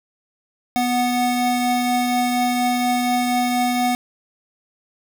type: tone pair together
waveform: square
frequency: 246.9 / 736.5 Hz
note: B3 / F#5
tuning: 0 / -8 cents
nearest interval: octave + perfect fifth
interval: 1892 cents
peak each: -21 dBFS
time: 0.76-3.95 s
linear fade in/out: 0 ms
effects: none